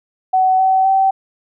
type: tone with pitch steps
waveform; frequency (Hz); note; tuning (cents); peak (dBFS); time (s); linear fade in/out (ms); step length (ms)
sine; 751 / 760 / 771; F#5 / F#5 / G5; +26 / +46 / -29; -10; 0.33-1.11; 10; 260
effects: none